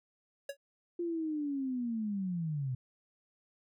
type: tone with exponential decay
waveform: square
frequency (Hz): 559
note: C#5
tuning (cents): +14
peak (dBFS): -34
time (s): 0.49-0.57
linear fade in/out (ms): 5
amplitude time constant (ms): 16
type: linear sweep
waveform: sine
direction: down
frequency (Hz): 349.7 to 123.47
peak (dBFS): -32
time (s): 0.99-2.75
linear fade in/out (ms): 5
effects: none